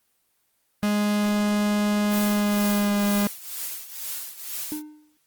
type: tone with pitch glide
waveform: 45% pulse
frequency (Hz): 207.7 to 203.8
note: G#3 to G#3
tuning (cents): 0 to -32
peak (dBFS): -20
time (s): 0.83-3.27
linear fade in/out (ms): 0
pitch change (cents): -32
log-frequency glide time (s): 2.2-3.04
type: noise with tremolo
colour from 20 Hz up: blue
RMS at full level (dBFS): -30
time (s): 2.09-4.83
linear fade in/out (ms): 50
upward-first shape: triangle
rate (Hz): 2.1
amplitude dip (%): 80
type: tone with exponential decay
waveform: triangle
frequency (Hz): 303.2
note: D#4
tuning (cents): -45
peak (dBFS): -24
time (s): 4.72-5.17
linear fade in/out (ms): 0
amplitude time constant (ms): 96
effects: white hiss -69 dBFS RMS until 5.26 s + Opus 24 kbps